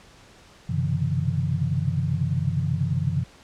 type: tone cluster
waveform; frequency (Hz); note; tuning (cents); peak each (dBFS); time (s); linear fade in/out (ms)
sine; 94.3 / 127.8 / 136.2 / 147.9 / 166.3; F#2 / C3 / C#3 / D3 / E3; +33 / -40 / -30 / +13 / +16; -28; 0.69-3.24; 10
effects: pink hiss -51 dBFS RMS until 3.43 s + low-pass 7000 Hz 12 dB/octave